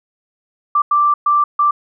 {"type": "tone bursts at uneven times", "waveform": "sine", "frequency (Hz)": 1174.7, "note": "D6", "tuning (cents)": 0, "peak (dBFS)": -10, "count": 4, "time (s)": [[0.75, 0.82], [0.91, 1.14], [1.26, 1.44], [1.59, 1.71]], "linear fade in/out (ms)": 5, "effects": []}